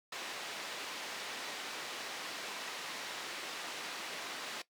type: band-pass noise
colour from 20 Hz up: white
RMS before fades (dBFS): -43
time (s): 0.12-4.62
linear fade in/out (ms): 5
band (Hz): 280 to 3900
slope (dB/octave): 12
effects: noise-tail reverb RT60 0.1 s tail -17 dB re dry